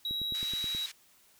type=tone; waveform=triangle; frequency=3864 Hz; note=B7; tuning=39 cents flat; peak=-30 dBFS; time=0.05-0.86 s; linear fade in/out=2 ms
type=click train; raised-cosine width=3 ms; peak=-31 dBFS; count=7; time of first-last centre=0.11-0.749 s; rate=9.39 Hz
type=band-pass noise; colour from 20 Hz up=white; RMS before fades=-45 dBFS; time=0.34-0.92 s; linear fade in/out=10 ms; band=1700 to 5500 Hz; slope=12 dB/octave
effects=white hiss -63 dBFS RMS until 1.39 s